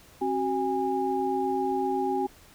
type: tone cluster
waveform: sine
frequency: 268.2 / 376.1 / 819 Hz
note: C4 / F#4 / G#5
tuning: +43 / +28 / -24 cents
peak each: -31 / -28 / -28 dBFS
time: 0.21-2.27 s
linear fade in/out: 10 ms
effects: pink hiss -54 dBFS RMS until 2.54 s